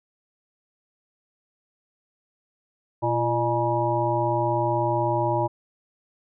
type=harmonic tone with a mistuned harmonic; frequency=120 Hz; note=B2; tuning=49 cents flat; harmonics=1 / 3 / 5 / 7 / 8; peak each=-27 / -27 / -27 / -27 / -27 dBFS; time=3.02-5.48 s; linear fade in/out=20 ms; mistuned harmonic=3; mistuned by=-79 cents; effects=none